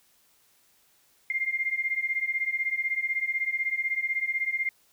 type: beating tone pair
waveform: sine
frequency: 2100 / 2116 Hz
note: C7 / C7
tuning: +6 / +19 cents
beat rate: 16 Hz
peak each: -30 / -28 dBFS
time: 1.3-4.69 s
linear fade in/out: 2 ms
effects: white hiss -64 dBFS RMS until 4.92 s